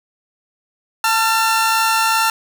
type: tone pair together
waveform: sawtooth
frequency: 890 / 1366.2 Hz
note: A5 / F6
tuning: +20 / -38 cents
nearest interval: perfect fifth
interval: 742 cents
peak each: -13 dBFS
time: 1.04-2.3 s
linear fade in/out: 2 ms
effects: none